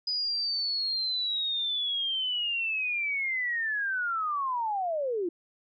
sine linear sweep, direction down, 4978 to 327.5 Hz, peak -27 dBFS, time 0.07-5.29 s, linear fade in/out 5 ms, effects none

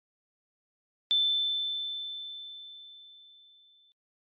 sine tone with exponential decay, 3531 Hz, A7, 5 cents sharp, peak -21 dBFS, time 1.11-3.92 s, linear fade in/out 0 ms, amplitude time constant 610 ms, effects MP3 32 kbps

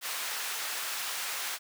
pink high-pass noise, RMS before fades -35 dBFS, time 0.01-1.59 s, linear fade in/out 50 ms, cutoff 1200 Hz, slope 12 dB/octave, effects none

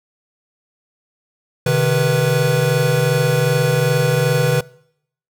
square tone cluster, 130 / 152.6 / 492 Hz, C3 / D#3 / B4, -11 / -33 / -7 cents, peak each -19 dBFS, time 1.66-4.61 s, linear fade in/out 5 ms, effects noise-tail reverb RT60 0.7 s tail -23 dB re dry

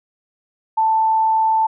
sine tone, 884 Hz, A5, 8 cents sharp, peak -13 dBFS, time 0.77-1.67 s, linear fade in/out 10 ms, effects none

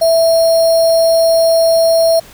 sine tone with sample-and-hold, 659.3 Hz, E5, in tune, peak -7 dBFS, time 0.01-2.2 s, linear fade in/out 10 ms, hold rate 4900 Hz, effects pink hiss -39 dBFS RMS until 2.33 s

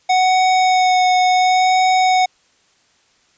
square tone with vibrato, 740 Hz, F#5, in tune, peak -12 dBFS, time 0.09-2.26 s, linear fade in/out 10 ms, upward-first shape sine, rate 0.7 Hz, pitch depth 13 cents each way, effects white hiss -57 dBFS RMS until 3.37 s + resampled to 16000 Hz

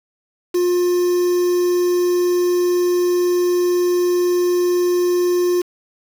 triangle tone with quantisation, 355.5 Hz, F4, 31 cents sharp, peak -12 dBFS, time 0.54-5.62 s, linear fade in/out 10 ms, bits 5, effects none

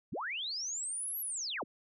sine linear two-way sweep, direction up then down, 69.4 to 11910 to 69.4 Hz, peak -35 dBFS, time 0.12-1.64 s, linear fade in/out 10 ms, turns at 1.2 s, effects none

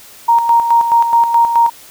sine tone with tremolo, 932.3 Hz, A#5, in tune, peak -6 dBFS, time 0.28-1.7 s, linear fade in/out 10 ms, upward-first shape square, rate 4.7 Hz, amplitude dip 55%, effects white hiss -39 dBFS RMS until 1.9 s

